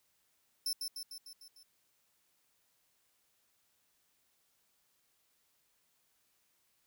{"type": "tone with echo", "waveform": "sawtooth", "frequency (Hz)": 5310, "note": "E8", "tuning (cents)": 12, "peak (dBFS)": -30, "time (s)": [0.66, 0.73], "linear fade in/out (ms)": 2, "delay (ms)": 150, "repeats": 6, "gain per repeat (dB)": -4, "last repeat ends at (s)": 1.63, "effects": ["white hiss -75 dBFS RMS until 6.86 s"]}